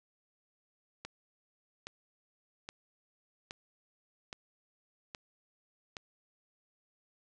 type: click train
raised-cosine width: 0.2 ms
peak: -24 dBFS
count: 7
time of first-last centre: 1.05-5.968 s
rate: 1.22 Hz
effects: resampled to 22050 Hz + 10-bit